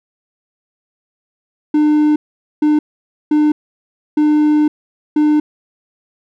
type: tone bursts at uneven times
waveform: triangle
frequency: 301.2 Hz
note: D4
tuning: 44 cents sharp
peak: -7 dBFS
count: 5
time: 1.74-2.16 / 2.62-2.79 / 3.31-3.52 / 4.17-4.68 / 5.16-5.4 s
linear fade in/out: 5 ms
effects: none